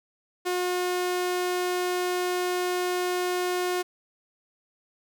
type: tone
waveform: sawtooth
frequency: 360 Hz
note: F#4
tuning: 47 cents flat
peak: -21 dBFS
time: 0.45-3.83 s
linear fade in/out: 20 ms
effects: none